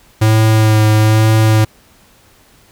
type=tone with vibrato; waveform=square; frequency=108.9 Hz; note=A2; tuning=17 cents flat; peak=-8 dBFS; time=0.21-1.65 s; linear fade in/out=10 ms; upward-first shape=sine; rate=1.1 Hz; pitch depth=18 cents each way; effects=pink hiss -48 dBFS RMS until 2.71 s